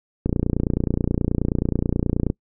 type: click train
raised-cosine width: 3 ms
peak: -7 dBFS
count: 61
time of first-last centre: 0.26-2.301 s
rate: 29.4 Hz
effects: noise-tail reverb RT60 0.1 s tail -25 dB re dry